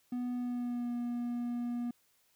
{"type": "tone with pitch glide", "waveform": "triangle", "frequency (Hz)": [246.2, 240.4], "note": ["B3", "B3"], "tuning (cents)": [-5, -46], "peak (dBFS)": -31, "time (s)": [0.12, 1.91], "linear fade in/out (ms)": 5, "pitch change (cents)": -41, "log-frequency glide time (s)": [0.36, 0.92], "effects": ["white hiss -71 dBFS RMS until 2.35 s"]}